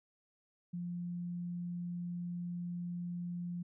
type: tone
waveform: sine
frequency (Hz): 174.9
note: F3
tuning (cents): +3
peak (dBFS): -37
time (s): 0.73-3.63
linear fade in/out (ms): 10
effects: none